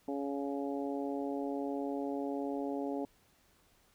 harmonic tone, 140.1 Hz, C#3, 19 cents sharp, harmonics 2 / 3 / 4 / 5 / 6, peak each -36 / -40 / -42 / -44 / -46 dBFS, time 0.08-3.05 s, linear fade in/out 2 ms, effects pink hiss -68 dBFS RMS until 3.94 s

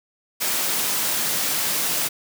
white high-pass noise, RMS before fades -23 dBFS, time 0.4-2.09 s, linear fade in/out 20 ms, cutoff 120 Hz, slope 96 dB/octave, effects none

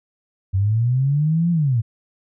sine linear two-way sweep, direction up then down, 92.5 to 174.61 to 106.9 Hz, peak -15 dBFS, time 0.53-1.82 s, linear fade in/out 20 ms, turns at 1.51 s, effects none

